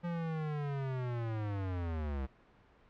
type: linear sweep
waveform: square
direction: down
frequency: 174.61 to 64.5 Hz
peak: -35 dBFS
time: 0.03-2.27 s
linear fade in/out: 20 ms
effects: pink hiss -63 dBFS RMS until 2.89 s + low-pass 2000 Hz 12 dB/octave